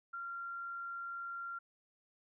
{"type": "tone", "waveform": "sine", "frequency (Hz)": 1381, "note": "F6", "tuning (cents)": -20, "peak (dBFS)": -40, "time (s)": [0.13, 1.59], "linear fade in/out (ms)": 10, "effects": []}